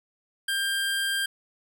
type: tone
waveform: 25% pulse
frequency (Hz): 1592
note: G6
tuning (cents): +26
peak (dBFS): -21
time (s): 0.48-1.26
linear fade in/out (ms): 5
effects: none